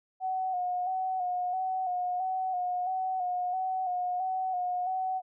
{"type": "tone with vibrato", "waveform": "sine", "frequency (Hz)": 736, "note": "F#5", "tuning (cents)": -9, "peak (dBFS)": -28, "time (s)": [0.2, 5.22], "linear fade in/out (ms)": 50, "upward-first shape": "square", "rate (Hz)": 1.5, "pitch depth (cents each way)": 35, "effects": []}